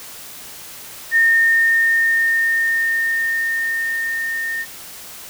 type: tone with level ramp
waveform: sine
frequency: 1827 Hz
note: A#6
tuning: 35 cents flat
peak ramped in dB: -10 to -21 dBFS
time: 1.11-4.66 s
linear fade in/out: 50 ms
effects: white hiss -36 dBFS RMS until 5.29 s